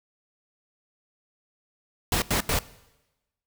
pink noise bursts, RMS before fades -24 dBFS, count 3, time 2.12-2.59 s, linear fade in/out 2 ms, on 100 ms, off 85 ms, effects noise-tail reverb RT60 1.0 s tail -19 dB re dry

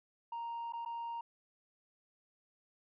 sine tone with dropouts, 932.3 Hz, A#5, in tune, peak -36 dBFS, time 0.32-1.21 s, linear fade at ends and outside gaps 5 ms, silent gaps 0.724-0.734 / 0.85-0.859 s, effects tanh soft clip ceiling -37 dBFS

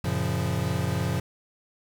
square chord, Gb major seventh, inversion none, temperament equal with one note detuned, 92.5 / 114.87 / 138.59 / 174.61 Hz, Gb2 / Bb2 / Db3 / F3, 0 / -25 / 0 / 0 cents, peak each -31 dBFS, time 0.04-1.2 s, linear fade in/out 5 ms, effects 8-bit

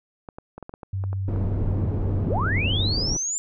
clicks, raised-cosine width 1 ms, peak -23 dBFS, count 10, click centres 0.288 / 0.385 / 0.58 / 0.627 / 0.694 / 0.739 / 0.832 / 1.039 / 1.13 / 1.361 s
sine tone, 96.6 Hz, G2, 25 cents flat, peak -24 dBFS, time 0.93-2.93 s, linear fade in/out 5 ms
pink low-pass noise, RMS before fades -27 dBFS, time 1.28-3.17 s, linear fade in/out 2 ms, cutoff 380 Hz, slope 12 dB/octave
sine linear sweep, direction up, 55.5 to 7300 Hz, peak -24 dBFS, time 2.25-3.38 s, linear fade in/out 0 ms
effects none

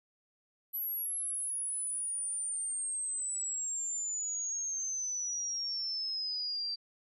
sine exponential sweep, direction down, 11840 to 4665 Hz, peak -33 dBFS, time 0.73-6.76 s, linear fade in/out 20 ms, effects none

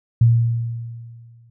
sine tone with exponential decay, 116.54 Hz, A#2, in tune, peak -8 dBFS, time 0.21-1.5 s, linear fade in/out 5 ms, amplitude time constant 280 ms, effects none

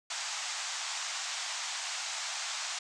white band-pass noise, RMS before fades -37 dBFS, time 0.1-2.79 s, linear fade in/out 5 ms, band 680 to 7700 Hz, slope 48 dB/octave, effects resampled to 22050 Hz

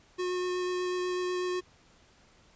square tone with vibrato, 362.2 Hz, F#4, 37 cents flat, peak -30 dBFS, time 0.18-1.61 s, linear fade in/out 20 ms, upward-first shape sine, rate 8.1 Hz, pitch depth 8 cents each way, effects pink hiss -61 dBFS RMS until 2.55 s + resampled to 16000 Hz

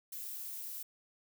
violet noise, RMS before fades -43 dBFS, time 0.12-0.83 s, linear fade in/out 5 ms, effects none

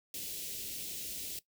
white band-stop noise, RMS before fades -41 dBFS, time 0.14-1.39 s, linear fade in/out 2 ms, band 500 to 2600 Hz, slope 24 dB/octave, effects noise-tail reverb RT60 0.1 s tail -17 dB re dry

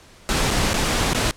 pink noise with dropouts, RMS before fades -20 dBFS, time 0.29-1.31 s, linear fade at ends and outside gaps 0 ms, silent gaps 0.505-0.509 / 0.733-0.741 / 1.133-1.147 s, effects pink hiss -48 dBFS RMS until 1.36 s + low-pass 9000 Hz 12 dB/octave

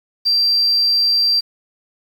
sine tone, 4709 Hz, D8, 4 cents sharp, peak -11 dBFS, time 0.25-1.41 s, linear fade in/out 20 ms, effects tanh soft clip ceiling -9 dBFS + 7-bit

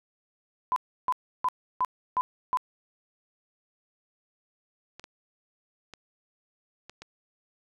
sine tone bursts, 1007 Hz, B5, 33 cents sharp, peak -22 dBFS, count 6, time 0.72-2.572 s, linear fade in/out 0 ms, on 42 ms, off 320 ms
clicks, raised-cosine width 0.2 ms, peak -26 dBFS, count 5, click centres 4.996 / 5.041 / 5.937 / 6.896 / 7.02 s
effects none

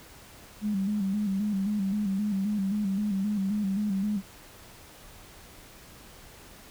sine tone with vibrato, 201.4 Hz, G3, 47 cents sharp, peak -25 dBFS, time 0.61-4.22 s, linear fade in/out 50 ms, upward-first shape square, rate 3.8 Hz, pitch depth 71 cents each way, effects pink hiss -50 dBFS RMS until 6.7 s

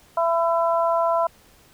harmonic tone, 334.7 Hz, E4, 26 cents sharp, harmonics 2 / 3 / 4, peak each -20 / -22 / -28 dBFS, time 0.17-1.27 s, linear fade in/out 5 ms, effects pink hiss -54 dBFS RMS until 1.73 s

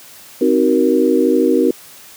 sine chord, C half-diminished seventh, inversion none, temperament just, 261.6 / 314 / 376.7 / 470.9 Hz, C4 / Eb4 / Gb4 / Bb4, 0 / +16 / +31 / +18 cents, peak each -16 dBFS, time 0.41-1.71 s, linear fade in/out 5 ms, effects white hiss -40 dBFS RMS until 2.16 s + high-pass 80 Hz 12 dB/octave

